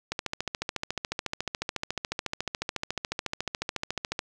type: click train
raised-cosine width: 0.2 ms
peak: -12 dBFS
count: 58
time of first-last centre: 0.12-4.191 s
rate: 14 Hz
effects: none